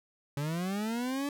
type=linear sweep; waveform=40% pulse; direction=up; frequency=138.59 to 289.4 Hz; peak=-30 dBFS; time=0.37-1.29 s; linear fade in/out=2 ms; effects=none